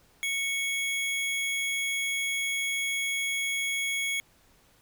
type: tone pair together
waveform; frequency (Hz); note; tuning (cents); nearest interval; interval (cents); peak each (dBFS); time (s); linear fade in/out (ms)
square; 2217 / 3322; C#7 / G#7; 0 / 0; perfect fifth; 700; -29 / -35; 0.23-4.2; 0
effects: pink hiss -62 dBFS RMS until 4.81 s